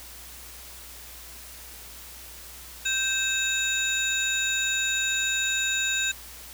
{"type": "tone cluster", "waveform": "sine", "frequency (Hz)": [1566, 2613, 3769, 7040], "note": ["G6", "E7", "A#7", "A8"], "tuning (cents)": [-2, -16, 18, 0], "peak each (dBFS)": -29, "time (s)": [2.85, 6.12], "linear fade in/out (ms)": 10, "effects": ["added 60 Hz sine -49 dBFS peak until 6.53 s", "white hiss -44 dBFS RMS until 6.53 s"]}